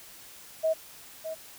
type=tone with echo; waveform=sine; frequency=639 Hz; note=D#5; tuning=46 cents sharp; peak=-22 dBFS; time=0.63-0.74 s; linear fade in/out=20 ms; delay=610 ms; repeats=1; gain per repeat=-10 dB; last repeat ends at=1.35 s; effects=white hiss -49 dBFS RMS until 1.58 s